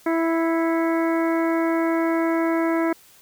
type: harmonic tone with a mistuned harmonic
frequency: 329.6 Hz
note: E4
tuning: in tune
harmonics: 1 / 2 / 3 / 4 / 5 / 6 / 7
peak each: -20 / -26 / -30 / -32 / -34 / -36 / -37 dBFS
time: 0.06-2.93 s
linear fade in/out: 5 ms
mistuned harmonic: 7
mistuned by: -81 cents
effects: white hiss -52 dBFS RMS until 3.21 s